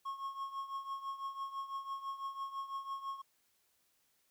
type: tone with tremolo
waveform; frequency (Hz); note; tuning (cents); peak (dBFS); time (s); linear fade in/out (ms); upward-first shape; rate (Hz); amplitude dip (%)
triangle; 1090; C#6; -29; -34; 0.05-3.22; 10; triangle; 6; 80
effects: white hiss -75 dBFS RMS until 4.3 s